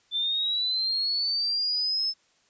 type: linear sweep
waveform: sine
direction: up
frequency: 3520 to 5260 Hz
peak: -24 dBFS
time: 0.11-2.14 s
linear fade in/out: 50 ms
effects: white hiss -65 dBFS RMS until 2.49 s + resampled to 16000 Hz